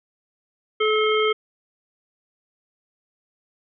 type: harmonic tone with a mistuned harmonic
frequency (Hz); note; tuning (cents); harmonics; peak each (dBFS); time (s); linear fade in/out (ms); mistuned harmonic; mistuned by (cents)
431.2; A4; -35; 1 / 3 / 5 / 7; -19 / -24 / -26 / -27; 0.8-1.33; 10; 7; +77
effects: none